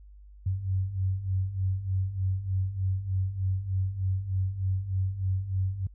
sine beating tone pair, 92.5 / 95.8 Hz, F#2 / G2, 0 / -39 cents, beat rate 3.3 Hz, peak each -32 / -27 dBFS, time 0.46-5.87 s, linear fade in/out 5 ms, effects added 50 Hz sine -47 dBFS peak until 5.94 s

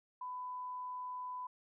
sine tone, 1000 Hz, B5, 21 cents sharp, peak -40 dBFS, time 0.21-1.47 s, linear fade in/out 5 ms, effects none

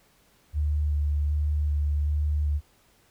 sine tone with vibrato, 74 Hz, D2, 14 cents sharp, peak -22 dBFS, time 0.53-2.61 s, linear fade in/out 50 ms, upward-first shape square, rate 1.3 Hz, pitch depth 13 cents each way, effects pink hiss -62 dBFS RMS until 3.1 s

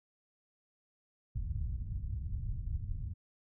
white low-pass noise, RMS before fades -37 dBFS, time 1.35-3.14 s, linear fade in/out 10 ms, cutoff 100 Hz, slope 24 dB/octave, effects none

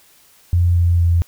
sine tone with pitch steps, 87.31 / 86.36 / 85.41 Hz, F2 / F2 / F2, 0 / -19 / -38 cents, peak -11 dBFS, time 0.53-1.22 s, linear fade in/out 0 ms, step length 230 ms, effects white hiss -51 dBFS RMS until 1.27 s

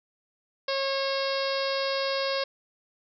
harmonic tone, 544 Hz, C#5, 33 cents flat, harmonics 1 / 2 / 3 / 4 / 5 / 6 / 7 / 8 / 9 / 10, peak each -28 / -34 / -37 / -39 / -39 / -40 / -38 / -37 / -36 / -44 dBFS, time 0.68-2.44 s, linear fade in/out 5 ms, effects none

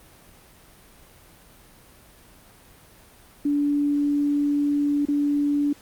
sine tone with dropouts, 289.1 Hz, D4, 27 cents flat, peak -19 dBFS, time 3.45-5.73 s, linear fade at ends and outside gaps 5 ms, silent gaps 5.054-5.084 s, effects pink hiss -51 dBFS RMS until 5.81 s + Opus 32 kbps

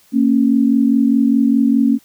sine tone pair together, 230 / 274.9 Hz, A#3 / C#4, -23 / -14 cents, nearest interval minor third, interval 309 cents, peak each -13 dBFS, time 0.12-1.99 s, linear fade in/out 50 ms, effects white hiss -52 dBFS RMS until 2.04 s

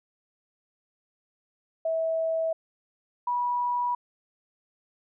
sine tone pair in turn, 650 / 973.9 Hz, E5 / B5, -24 / -24 cents, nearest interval perfect fifth, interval 700 cents, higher second, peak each -24 dBFS, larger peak neither, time 1.85-2.53 / 3.27-3.95 s, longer neither, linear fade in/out 5 ms, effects none

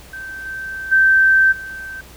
sine tone with level steps, 1555 Hz, G6, 14 cents flat, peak -28 / -25 / -9 / -28 dBFS, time 0.13-2.01 s, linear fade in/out 5 ms, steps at 0.45 / 0.91 / 1.51 s, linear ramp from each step 20 ms, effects added 60 Hz sine -43 dBFS peak until 2.16 s + pink hiss -43 dBFS RMS until 2.16 s

